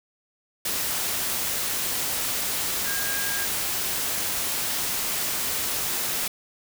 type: tone in noise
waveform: sine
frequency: 1623 Hz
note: G#6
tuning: 40 cents flat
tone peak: -31 dBFS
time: 2.86-3.45 s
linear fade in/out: 5 ms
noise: white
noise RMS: -27 dBFS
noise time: 0.65-6.28 s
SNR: -7 dB
effects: none